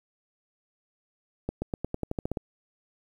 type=accelerating click train; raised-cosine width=2 ms; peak=-16 dBFS; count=11; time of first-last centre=1.49-2.372 s; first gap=130 ms; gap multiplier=0.91; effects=9-bit